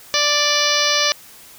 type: harmonic tone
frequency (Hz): 587.3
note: D5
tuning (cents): 0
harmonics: 1 / 2 / 3 / 4 / 5 / 6 / 7 / 8 / 9 / 10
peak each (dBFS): -24 / -24 / -24 / -24 / -24 / -24 / -24 / -24 / -24 / -24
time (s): 0.14-1.12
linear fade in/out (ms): 0
effects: white hiss -43 dBFS RMS until 1.58 s